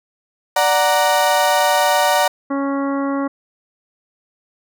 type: chord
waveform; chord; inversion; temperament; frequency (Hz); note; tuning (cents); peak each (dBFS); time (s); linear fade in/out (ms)
35% pulse; D augmented; none; equal; 587.3 / 740 / 932.3; D5 / F#5 / A#5; 0 / 0 / 0; -16; 0.56-2.28; 5
type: harmonic tone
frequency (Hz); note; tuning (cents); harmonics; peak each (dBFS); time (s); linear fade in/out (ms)
277.2; C#4; 0; 1 / 2 / 3 / 4 / 5 / 6 / 7; -19 / -25 / -31 / -27 / -33 / -42 / -38; 2.5-3.28; 10
effects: none